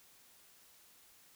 silence, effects white hiss -63 dBFS RMS until 1.35 s

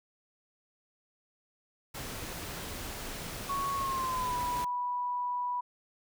pink noise, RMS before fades -40 dBFS, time 1.94-4.65 s, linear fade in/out 10 ms
sine tone with pitch glide, 1108.7 to 982.1 Hz, C#6 to B5, 0 to -10 cents, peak -30 dBFS, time 3.49-5.61 s, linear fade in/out 10 ms, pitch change -210 cents, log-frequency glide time 3.75-4.36 s
effects none

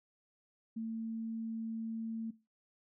sine tone, 224.9 Hz, A3, 38 cents sharp, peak -36 dBFS, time 0.76-2.31 s, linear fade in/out 10 ms, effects noise-tail reverb RT60 0.3 s tail -20 dB re dry

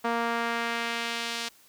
sawtooth tone with band-pass filter sweep, 233.1 Hz, A#3, in tune, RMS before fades -30 dBFS, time 0.04-1.49 s, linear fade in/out 10 ms, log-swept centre 990 to 4400 Hz, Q 0.98, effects white hiss -58 dBFS RMS until 1.68 s

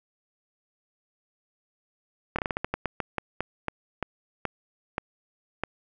slowing click train, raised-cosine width 0.5 ms, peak -12 dBFS, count 17, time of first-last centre 2.36-5.636 s, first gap 26 ms, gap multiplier 1.24, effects none

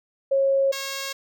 sine / 5% pulse tone pair in turn, 545 / 545 Hz, C#5 / C#5, -29 / -29 cents, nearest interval unison, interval 0 cents, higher neither, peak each -17 dBFS, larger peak neither, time 0.31-0.72 / 0.72-1.13 s, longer neither, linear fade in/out 10 ms, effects none

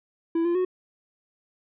triangle tone with pitch steps, 331.9 / 344.8 / 367.2 Hz, E4 / F4 / F#4, +12 / -22 / -13 cents, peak -19 dBFS, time 0.35-0.65 s, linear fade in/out 5 ms, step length 100 ms, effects resampled to 8000 Hz

